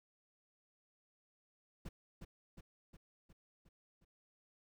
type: noise with echo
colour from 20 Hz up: brown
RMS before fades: -45 dBFS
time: 1.85-1.89 s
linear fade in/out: 10 ms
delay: 360 ms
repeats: 6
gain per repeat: -4 dB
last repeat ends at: 4.05 s
effects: none